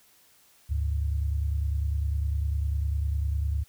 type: tone pair together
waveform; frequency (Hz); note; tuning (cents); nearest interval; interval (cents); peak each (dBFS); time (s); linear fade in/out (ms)
sine; 72.34 / 102.3; D2 / G#2; -26 / -26; tritone; 600; -25 / -32; 0.69-3.64; 20
effects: white hiss -60 dBFS RMS until 3.68 s